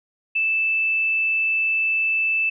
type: tone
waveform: sine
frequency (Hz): 2637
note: E7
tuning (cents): 0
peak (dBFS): -18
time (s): 0.35-2.5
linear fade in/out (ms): 10
effects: none